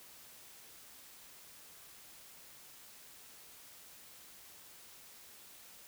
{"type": "silence", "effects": ["white hiss -56 dBFS RMS until 5.87 s"]}